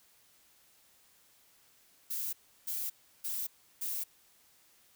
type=noise bursts; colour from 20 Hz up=violet; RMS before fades=-36 dBFS; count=4; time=2.1-4.04 s; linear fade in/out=10 ms; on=230 ms; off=340 ms; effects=white hiss -65 dBFS RMS until 4.95 s